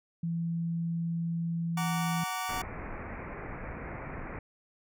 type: tone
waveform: sine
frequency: 167.6 Hz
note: E3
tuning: 29 cents sharp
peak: -29 dBFS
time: 0.23-2.24 s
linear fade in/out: 5 ms
type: chord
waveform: sawtooth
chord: Gb augmented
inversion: none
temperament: just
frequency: 740 / 925 / 1156.2 Hz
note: Gb5 / Bb5 / D6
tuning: 0 / -14 / -27 cents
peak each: -32 / -35 / -32 dBFS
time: 1.77-2.62 s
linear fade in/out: 5 ms
type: low-pass noise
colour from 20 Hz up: pink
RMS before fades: -40 dBFS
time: 2.49-4.39 s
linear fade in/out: 2 ms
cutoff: 2400 Hz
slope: 96 dB/octave
effects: none